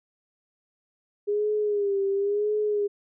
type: tone with vibrato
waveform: sine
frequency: 407.9 Hz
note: G#4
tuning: 31 cents flat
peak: -22 dBFS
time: 1.27-2.88 s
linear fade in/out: 20 ms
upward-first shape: sine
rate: 0.96 Hz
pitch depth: 66 cents each way
effects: none